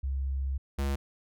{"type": "tone pair in turn", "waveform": ["sine", "square"], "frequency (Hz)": [67.4, 69.1], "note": ["C#2", "C#2"], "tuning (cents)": [-48, -5], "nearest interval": "unison", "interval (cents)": 43, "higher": "second", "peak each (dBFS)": -28, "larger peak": "neither", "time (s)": [[0.03, 0.58], [0.78, 0.96]], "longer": "first", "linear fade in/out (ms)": 10, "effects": []}